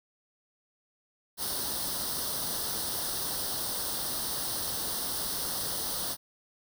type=noise with comb filter; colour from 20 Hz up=white; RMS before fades=-33 dBFS; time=1.37-6.17 s; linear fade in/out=50 ms; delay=0.21 ms; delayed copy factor=+0.8; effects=none